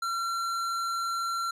sine tone with hard clipping, 1363 Hz, F6, 43 cents flat, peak -30 dBFS, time 0.02-1.51 s, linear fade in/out 5 ms, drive 13 dB, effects none

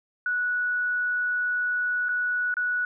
sine tone with dropouts, 1471 Hz, F#6, 11 cents flat, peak -23 dBFS, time 0.26-2.85 s, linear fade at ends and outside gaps 2 ms, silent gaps 2.086-2.09 / 2.541-2.568 s, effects none

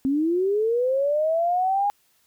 sine linear sweep, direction up, 261.1 to 824 Hz, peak -19 dBFS, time 0.05-1.9 s, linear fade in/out 0 ms, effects white hiss -64 dBFS RMS until 2.26 s

